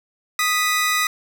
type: tone pair together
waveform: sawtooth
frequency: 1243.7 / 1975.5 Hz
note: D#6 / B6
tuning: -1 / 0 cents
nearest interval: minor sixth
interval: 801 cents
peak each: -17 dBFS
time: 0.39-1.07 s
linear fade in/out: 2 ms
effects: none